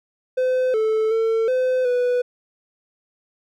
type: tone with pitch steps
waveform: triangle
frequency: 511 / 437.7 / 449.9 / 511 / 493 Hz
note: C5 / A4 / A4 / C5 / B4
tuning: -41 / -9 / +39 / -41 / -3 cents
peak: -15 dBFS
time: 0.37-2.22 s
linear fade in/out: 10 ms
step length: 370 ms
effects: none